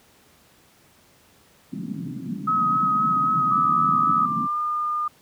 pink band-pass noise, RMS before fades -31 dBFS, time 1.72-4.47 s, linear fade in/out 10 ms, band 140 to 280 Hz, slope 48 dB/octave
sine tone with vibrato, 1270 Hz, D#6, 35 cents sharp, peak -18 dBFS, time 2.47-4.26 s, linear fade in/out 10 ms, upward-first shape sine, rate 3.8 Hz, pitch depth 18 cents each way
sine tone with pitch glide, 1188 to 1212.3 Hz, D6 to D#6, +20 to -45 cents, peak -22 dBFS, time 3.51-5.08 s, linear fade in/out 5 ms, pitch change +35 cents, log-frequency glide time 4.45-4.59 s
effects pink hiss -56 dBFS RMS until 5.21 s + high-pass 80 Hz 12 dB/octave

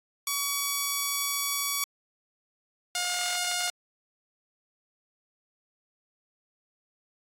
5% pulse tone pair in turn, 1133 / 713.7 Hz, C#6 / F5, +37 / +37 cents, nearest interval minor sixth, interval 800 cents, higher first, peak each -15 / -16 dBFS, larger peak first, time 0.27-1.84 / 2.95-3.7 s, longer first, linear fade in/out 2 ms, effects AAC 48 kbps

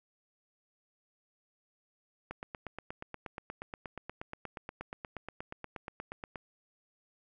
click train, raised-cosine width 0.5 ms, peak -25 dBFS, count 35, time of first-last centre 2.31-6.358 s, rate 8.4 Hz, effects none

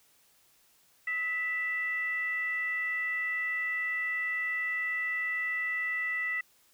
sine tone with frequency modulation, 1975.5 Hz, B6, in tune, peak -29 dBFS, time 1.07-6.41 s, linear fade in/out 5 ms, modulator 687 Hz, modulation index 0.36, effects white hiss -65 dBFS RMS until 6.73 s

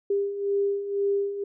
sine beating tone pair, 398.8 / 400.8 Hz, G4 / G4, +30 / +38 cents, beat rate 2 Hz, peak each -30 / -24 dBFS, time 0.1-1.44 s, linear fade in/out 5 ms, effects none

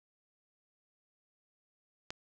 click, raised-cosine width 0.2 ms, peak -21 dBFS, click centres 2.105 s, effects none

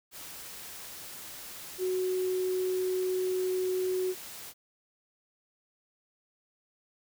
sine tone in noise, 370 Hz, F#4, in tune, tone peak -27 dBFS, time 1.78-4.15 s, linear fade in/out 50 ms, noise white, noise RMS -44 dBFS, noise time 0.11-4.54 s, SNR +14 dB, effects none

